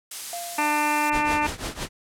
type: noise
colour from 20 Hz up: blue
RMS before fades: -30 dBFS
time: 0.11-1.1 s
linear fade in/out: 5 ms
type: tone with exponential decay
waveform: triangle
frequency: 693 Hz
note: F5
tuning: 14 cents flat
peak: -28 dBFS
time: 0.33-1.39 s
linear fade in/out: 1 ms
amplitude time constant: 230 ms
type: harmonic tone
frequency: 298.3 Hz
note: D4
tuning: 27 cents sharp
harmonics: 1 / 2 / 3 / 4 / 5 / 6 / 7 / 8 / 9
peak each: -29 / -35 / -23 / -31 / -34 / -32 / -35 / -30 / -32 dBFS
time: 0.58-1.47 s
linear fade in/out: 5 ms
type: noise with tremolo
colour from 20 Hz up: pink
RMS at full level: -28 dBFS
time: 1.11-1.89 s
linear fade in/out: 50 ms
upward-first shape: triangle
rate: 5.9 Hz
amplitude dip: 90%
effects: low-pass 10000 Hz 12 dB/octave